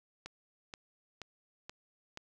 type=click train; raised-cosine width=0.2 ms; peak=-26 dBFS; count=5; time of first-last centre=0.26-2.174 s; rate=2.09 Hz; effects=none